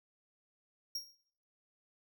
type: tone with exponential decay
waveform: 45% pulse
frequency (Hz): 5588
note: F8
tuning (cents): 0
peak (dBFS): -34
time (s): 0.95-1.15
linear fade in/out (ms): 5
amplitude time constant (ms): 42
effects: noise-tail reverb RT60 0.6 s tail -19 dB re dry